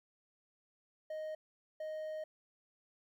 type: tone bursts at uneven times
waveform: triangle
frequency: 622.3 Hz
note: D#5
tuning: in tune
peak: -37 dBFS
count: 2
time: 1.1-1.35 / 1.8-2.24 s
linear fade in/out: 5 ms
effects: 13-bit